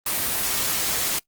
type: noise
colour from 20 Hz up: white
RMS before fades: -24 dBFS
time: 0.06-1.19 s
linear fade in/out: 5 ms
effects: noise-tail reverb RT60 0.1 s tail -21 dB re dry + Opus 24 kbps